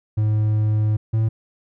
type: tone pair in turn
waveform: triangle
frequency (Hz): 107.2 / 110.85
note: A2 / A2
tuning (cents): -45 / +13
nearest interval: minor second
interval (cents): 58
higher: second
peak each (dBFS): -14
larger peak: neither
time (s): 0.17-0.97 / 1.13-1.29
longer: first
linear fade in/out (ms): 10
effects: none